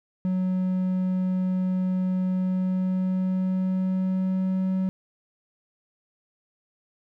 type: tone with pitch glide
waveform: triangle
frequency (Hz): 185 to 188.02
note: F#3 to F#3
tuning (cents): 0 to +28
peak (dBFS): -20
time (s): 0.25-4.89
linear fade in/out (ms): 0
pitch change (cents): +28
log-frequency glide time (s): 2.27-4.75
effects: none